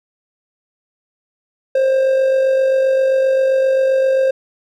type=tone with amplitude modulation; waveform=triangle; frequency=530 Hz; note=C5; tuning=22 cents sharp; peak=-8 dBFS; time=1.75-4.31 s; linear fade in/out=5 ms; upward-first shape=sine; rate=47.6 Hz; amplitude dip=35%; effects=none